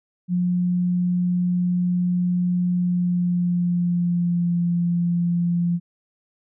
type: tone with pitch glide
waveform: sine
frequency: 178.3 to 172.92 Hz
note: F3 to F3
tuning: +36 to -17 cents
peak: -18 dBFS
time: 0.28-5.8 s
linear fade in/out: 50 ms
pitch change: -53 cents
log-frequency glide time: 2.74-4.58 s
effects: none